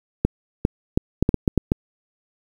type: clicks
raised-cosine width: 3 ms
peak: -3 dBFS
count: 9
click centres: 0.25 / 0.651 / 0.975 / 1.226 / 1.291 / 1.343 / 1.478 / 1.577 / 1.719 s
effects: 7-bit